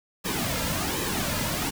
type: noise with flanger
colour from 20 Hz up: pink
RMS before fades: -28 dBFS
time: 0.24-1.71 s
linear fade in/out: 20 ms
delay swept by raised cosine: 1.4 to 2.7 ms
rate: 1.3 Hz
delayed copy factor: -0.65
effects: none